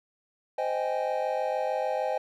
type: chord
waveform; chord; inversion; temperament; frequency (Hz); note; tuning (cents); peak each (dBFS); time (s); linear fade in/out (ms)
triangle; Ab major seventh; first; equal with one note detuned; 518.1 / 622.3 / 784 / 830.6; C5 / Eb5 / G5 / Ab5; -17 / 0 / 0 / 0; -29 / -29 / -31 / -32; 0.58-2.18; 5
effects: none